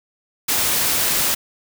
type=noise; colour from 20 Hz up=white; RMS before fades=-19 dBFS; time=0.48-1.35 s; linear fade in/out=10 ms; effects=none